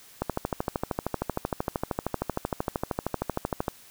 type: click train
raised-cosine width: 1 ms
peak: -12 dBFS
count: 46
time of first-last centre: 0.22-3.682 s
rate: 13 Hz
effects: white hiss -52 dBFS RMS until 3.9 s